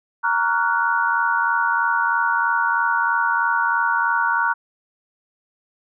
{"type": "chord", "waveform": "sine", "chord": "Gb major seventh", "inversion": "first", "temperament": "equal with one note detuned", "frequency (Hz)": [932.3, 1129.4, 1396.9, 1480], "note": ["Bb5", "Db6", "F6", "Gb6"], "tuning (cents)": [0, 32, 0, 0], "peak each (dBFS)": [-21, -25, -24, -21], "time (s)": [0.23, 4.54], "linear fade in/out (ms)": 20, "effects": []}